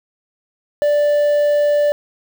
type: tone with quantisation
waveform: triangle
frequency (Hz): 587.3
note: D5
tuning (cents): 0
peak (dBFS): -10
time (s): 0.82-1.92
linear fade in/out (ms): 0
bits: 6
effects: none